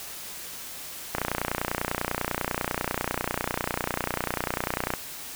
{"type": "click train", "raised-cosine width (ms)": 0.5, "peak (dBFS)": -10, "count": 115, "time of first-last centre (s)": [1.15, 4.937], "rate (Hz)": 30.1, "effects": ["white hiss -39 dBFS RMS until 5.35 s"]}